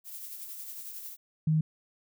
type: noise with tremolo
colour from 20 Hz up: violet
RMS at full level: -40 dBFS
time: 0.04-1.17 s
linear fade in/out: 50 ms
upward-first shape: triangle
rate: 11 Hz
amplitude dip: 45%
type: tone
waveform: sine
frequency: 156.7 Hz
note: D#3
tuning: 13 cents sharp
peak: -22 dBFS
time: 1.47-1.61 s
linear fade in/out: 5 ms
effects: none